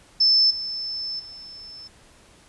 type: tone with level steps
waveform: sine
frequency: 5274 Hz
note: E8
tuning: in tune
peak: -14 / -27 / -38 dBFS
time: 0.2-1.88 s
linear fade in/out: 10 ms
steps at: 0.5 / 1.19 s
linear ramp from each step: 10 ms
effects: pink hiss -53 dBFS RMS until 2.48 s + resampled to 24000 Hz

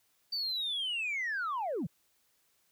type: linear sweep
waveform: sine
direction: down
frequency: 4643 to 123.1 Hz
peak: -30 dBFS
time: 0.32-1.87 s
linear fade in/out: 10 ms
effects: tanh soft clip ceiling -29 dBFS + white hiss -72 dBFS RMS until 2.71 s

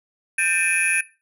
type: tone cluster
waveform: sine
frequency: 1570 / 1796 / 2393 / 2567 / 10470 Hz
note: G6 / A6 / D7 / E7 / E9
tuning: +2 / +35 / +32 / -47 / -13 cents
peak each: -25 / -25 / -23 / -23 / -23 dBFS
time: 0.38-1.01 s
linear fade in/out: 5 ms
effects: noise-tail reverb RT60 0.3 s tail -17 dB re dry + tanh soft clip ceiling -12 dBFS

